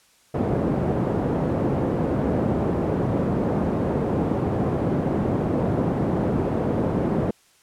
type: band-pass noise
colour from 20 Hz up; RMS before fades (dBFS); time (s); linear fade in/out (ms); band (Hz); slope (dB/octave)
pink; -23; 0.34-7.31; 5; 120 to 550; 12
effects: white hiss -58 dBFS RMS until 7.62 s + low-pass 10000 Hz 12 dB/octave